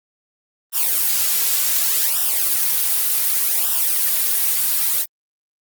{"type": "noise with flanger", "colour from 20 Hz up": "blue", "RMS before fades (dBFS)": -18, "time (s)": [0.72, 5.06], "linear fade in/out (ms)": 50, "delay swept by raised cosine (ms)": [0.45, 3.35], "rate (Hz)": 0.67, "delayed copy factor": -0.8, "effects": ["Opus 32 kbps"]}